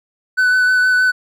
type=tone with vibrato; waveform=triangle; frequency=1500 Hz; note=F#6; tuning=23 cents sharp; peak=-9 dBFS; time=0.37-1.12 s; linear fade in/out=20 ms; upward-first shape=sine; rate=6.4 Hz; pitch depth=15 cents each way; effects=none